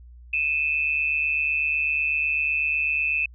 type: tone pair together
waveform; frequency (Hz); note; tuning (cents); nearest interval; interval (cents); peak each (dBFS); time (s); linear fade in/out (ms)
sine; 2485 / 2633; D#7 / E7; -3 / -3; minor second; 100; -25 / -23; 0.33-3.26; 5
effects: added 60 Hz sine -43 dBFS peak until 3.34 s